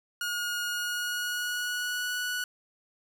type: tone with pitch glide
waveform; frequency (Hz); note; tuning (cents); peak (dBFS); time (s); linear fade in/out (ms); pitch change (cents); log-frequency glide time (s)
sawtooth; 1436 to 1473; F6 to F#6; +48 to -8; -26; 0.21-2.44; 2; +44; 0.65-2.14
effects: none

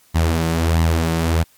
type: tone with flanger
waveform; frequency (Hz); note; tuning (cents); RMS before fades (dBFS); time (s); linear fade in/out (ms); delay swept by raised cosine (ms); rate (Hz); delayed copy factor
sawtooth; 82; E2; -9; -17; 0.14-1.44; 20; 0.99 to 5.59; 1.5; +0.55
effects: white hiss -54 dBFS RMS until 1.57 s + MP3 96 kbps

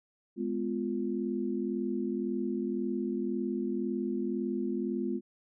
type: chord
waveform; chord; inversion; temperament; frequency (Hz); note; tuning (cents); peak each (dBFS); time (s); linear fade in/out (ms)
sine; F diminished; first; just; 209.5 / 251.4 / 349.2; Ab3 / Cb4 / F4; +15 / +31 / 0; -34; 0.36-5.21; 50
effects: none

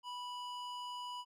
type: tone with band-pass filter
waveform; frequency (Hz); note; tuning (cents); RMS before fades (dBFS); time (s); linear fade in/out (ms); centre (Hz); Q
square; 984; B5; -7; -44; 0.03-1.25; 50; 2200; 0.87
effects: none

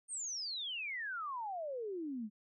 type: exponential sweep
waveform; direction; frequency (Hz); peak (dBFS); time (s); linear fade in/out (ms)
sine; down; 8980 to 201.9; -38; 0.08-2.3; 50
effects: none

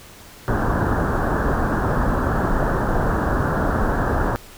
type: low-pass noise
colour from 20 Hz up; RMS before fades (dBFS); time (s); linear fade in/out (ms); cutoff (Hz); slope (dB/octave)
pink; -20; 0.48-4.36; 0; 1700; 96
effects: pink hiss -43 dBFS RMS until 4.57 s

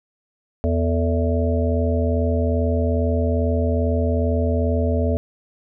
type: harmonic tone with a mistuned harmonic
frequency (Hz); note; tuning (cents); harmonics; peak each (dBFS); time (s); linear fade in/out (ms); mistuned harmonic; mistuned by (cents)
82.41; E2; 0; 1 / 3 / 5 / 7 / 8; -19 / -24 / -26 / -27 / -28; 0.64-5.17; 0; 5; +110
effects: none

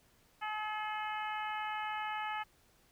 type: harmonic tone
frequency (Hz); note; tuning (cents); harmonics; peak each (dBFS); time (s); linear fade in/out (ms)
427.4; G#4; +50; 2 / 3 / 4 / 5 / 6 / 7; -38 / -42 / -44 / -46 / -48 / -49; 0.41-2.44; 20
effects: pink hiss -68 dBFS RMS until 2.91 s

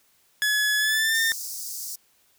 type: tone with pitch glide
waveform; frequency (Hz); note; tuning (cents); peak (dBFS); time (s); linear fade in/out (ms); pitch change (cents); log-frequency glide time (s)
sawtooth; 1700 to 1811.5; G#6 to A6; +40 to +50; -17; 0.42-1.32; 0; +110; 0.78-1.2
type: high-pass noise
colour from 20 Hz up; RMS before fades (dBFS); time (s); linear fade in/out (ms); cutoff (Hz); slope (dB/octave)
pink; -34; 1.14-1.96; 10; 5000; 48
effects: white hiss -63 dBFS RMS until 2.38 s

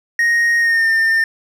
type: tone with pitch glide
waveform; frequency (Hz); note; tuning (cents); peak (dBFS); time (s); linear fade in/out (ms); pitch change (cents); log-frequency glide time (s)
triangle; 1868 to 1805.4; A#6 to A6; +3 to +44; -10; 0.19-1.24; 2; -59; 0.59-0.89
effects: none

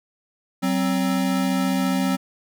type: tone pair together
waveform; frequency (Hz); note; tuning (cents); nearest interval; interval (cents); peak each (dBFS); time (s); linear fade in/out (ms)
square; 188.5 / 263.1; F#3 / C4; +32 / +10; tritone; 578; -23; 0.62-2.17; 20
effects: none

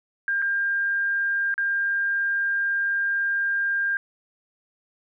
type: tone with dropouts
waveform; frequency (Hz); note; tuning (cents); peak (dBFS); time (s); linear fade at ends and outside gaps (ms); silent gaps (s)
sine; 1601; G6; +36; -21; 0.28-3.97; 1; 0.419-0.423 / 1.541-1.579
effects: none

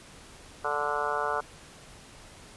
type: harmonic tone with a mistuned harmonic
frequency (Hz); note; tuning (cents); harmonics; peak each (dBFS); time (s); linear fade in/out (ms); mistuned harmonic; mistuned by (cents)
146.83; D3; 0; 3 / 4 / 5 / 6 / 7 / 8 / 9 / 10; -35 / -35 / -35 / -35 / -35 / -35 / -35 / -35; 0.64-1.41; 10; 10; -15
effects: pink hiss -50 dBFS RMS until 2.56 s + resampled to 24000 Hz

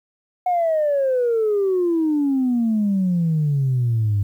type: exponential sweep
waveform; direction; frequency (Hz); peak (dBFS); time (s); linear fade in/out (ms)
sine; down; 734 to 98.6; -15; 0.46-4.23; 5
effects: tanh soft clip ceiling -13 dBFS + 9-bit

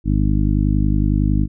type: harmonic tone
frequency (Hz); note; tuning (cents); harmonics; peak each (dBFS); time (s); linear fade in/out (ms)
50.9; G#1; -34; 1 / 2 / 3 / 4 / 5 / 6; -17 / -20 / -22 / -23 / -24 / -25; 0.04-1.48; 50
effects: none

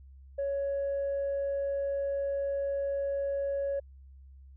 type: tone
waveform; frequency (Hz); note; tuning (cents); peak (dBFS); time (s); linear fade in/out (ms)
sine; 557; C#5; +8; -27; 0.38-3.8; 10
effects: tanh soft clip ceiling -26 dBFS + added 67 Hz sine -49 dBFS peak until 4.56 s

